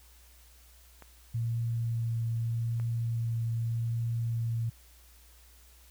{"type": "clicks", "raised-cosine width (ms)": 0.5, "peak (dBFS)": -33, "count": 2, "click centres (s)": [1.023, 2.799]}
{"type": "tone with vibrato", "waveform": "sine", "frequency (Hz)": 115.7, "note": "A#2", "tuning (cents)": -13, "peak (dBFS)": -28, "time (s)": [1.34, 4.7], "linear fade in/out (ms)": 10, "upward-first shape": "triangle", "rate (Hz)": 0.82, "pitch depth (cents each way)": 13}
{"effects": ["added 60 Hz sine -56 dBFS peak until 5.9 s", "white hiss -60 dBFS RMS until 5.9 s"]}